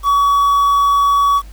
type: tone with quantisation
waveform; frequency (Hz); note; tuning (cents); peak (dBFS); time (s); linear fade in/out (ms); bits
triangle; 1132; C#6; +36; -8; 0.03-1.42; 50; 6
effects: added 50 Hz sine -32 dBFS peak until 1.52 s + pink hiss -47 dBFS RMS until 1.52 s